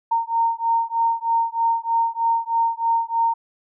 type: beating tone pair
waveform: sine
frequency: 918 / 921.2 Hz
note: A#5 / A#5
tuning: -27 / -21 cents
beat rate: 3.2 Hz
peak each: -21 dBFS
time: 0.11-3.34 s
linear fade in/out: 10 ms
effects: none